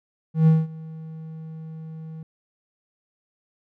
triangle tone with ADSR envelope, 159.6 Hz, D#3, 44 cents sharp, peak -9 dBFS, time 0.34-2.23 s, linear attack 130 ms, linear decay 200 ms, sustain -23 dB, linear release 3 ms, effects none

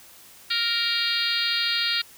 harmonic tone, 466.2 Hz, A#4, in tune, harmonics 3 / 4 / 5 / 6 / 7 / 8 / 9 / 10, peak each -31 / -32 / -32 / -31 / -32 / -28 / -28 / -30 dBFS, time 0.5-2.02 s, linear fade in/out 10 ms, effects white hiss -49 dBFS RMS until 2.17 s

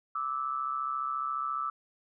sine tone pair together, 1174.7 / 1309.1 Hz, D6 / E6, 0 / -12 cents, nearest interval major second, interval 188 cents, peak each -34 / -32 dBFS, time 0.15-1.7 s, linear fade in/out 5 ms, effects none

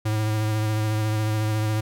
square tone with vibrato, 108 Hz, A2, 32 cents flat, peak -22 dBFS, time 0.05-1.81 s, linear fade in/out 10 ms, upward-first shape triangle, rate 14 Hz, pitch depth 26 cents each way, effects none

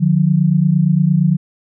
sine tone pair together, 150.8 / 179.5 Hz, D3 / F3, +46 / +48 cents, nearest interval minor third, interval 302 cents, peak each -13 dBFS, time 0-1.37 s, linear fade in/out 20 ms, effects none

